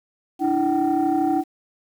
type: tone cluster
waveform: sine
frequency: 295.9 / 328.6 / 760 Hz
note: D4 / E4 / F#5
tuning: +13 / -5 / +46 cents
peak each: -21 dBFS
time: 0.39-1.44 s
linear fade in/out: 50 ms
effects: tanh soft clip ceiling -12 dBFS + 8-bit